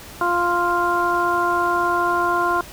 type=harmonic tone; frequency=349.2 Hz; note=F4; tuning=in tune; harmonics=1 / 2 / 3 / 4; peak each=-24 / -24 / -20 / -23 dBFS; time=0.21-2.61 s; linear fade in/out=2 ms; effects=pink hiss -39 dBFS RMS until 2.72 s